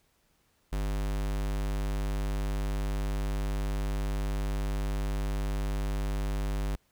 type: tone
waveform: square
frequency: 50 Hz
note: G1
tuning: 35 cents sharp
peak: -29 dBFS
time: 0.72-6.76 s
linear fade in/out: 10 ms
effects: pink hiss -70 dBFS RMS until 6.91 s